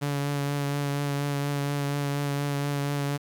sawtooth tone with vibrato, 142.6 Hz, C#3, 49 cents sharp, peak -22 dBFS, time 0.01-3.18 s, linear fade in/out 20 ms, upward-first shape triangle, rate 4.2 Hz, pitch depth 21 cents each way, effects 10-bit

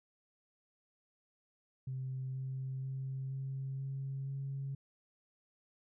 sine tone with pitch steps, 130.81 / 132.02 / 133.25 / 134.49 / 135.74 / 137 Hz, C3 / C3 / C3 / C3 / C#3 / C#3, 0 / +16 / +32 / +48 / -36 / -20 cents, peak -36 dBFS, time 1.87-4.75 s, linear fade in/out 5 ms, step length 480 ms, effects tanh soft clip ceiling -32 dBFS

